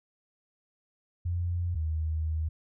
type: tone pair in turn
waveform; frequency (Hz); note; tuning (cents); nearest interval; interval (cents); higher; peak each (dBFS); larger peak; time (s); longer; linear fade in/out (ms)
sine; 87.31 / 78.94; F2 / D#2; 0 / +26; major second; 174; first; -27; neither; 1.25-1.75 / 1.75-2.49; second; 10
effects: none